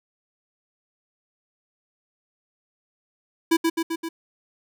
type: tone with echo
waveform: square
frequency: 329.6 Hz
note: E4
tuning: in tune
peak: -16 dBFS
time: 3.51-3.57 s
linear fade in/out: 10 ms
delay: 130 ms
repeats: 4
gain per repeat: -3 dB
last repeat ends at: 4.09 s
effects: none